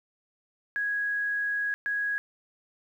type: tone bursts at uneven times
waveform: sine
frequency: 1659 Hz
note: G#6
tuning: 2 cents flat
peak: -26 dBFS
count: 2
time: 0.76-1.74 / 1.86-2.18 s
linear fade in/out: 0 ms
effects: 10-bit